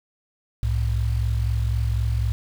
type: tone pair together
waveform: sine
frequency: 64.51 / 108.5 Hz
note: C2 / A2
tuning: -24 / -24 cents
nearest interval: major sixth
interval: 900 cents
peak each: -22 / -23 dBFS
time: 0.63-2.32 s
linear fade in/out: 0 ms
effects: 7-bit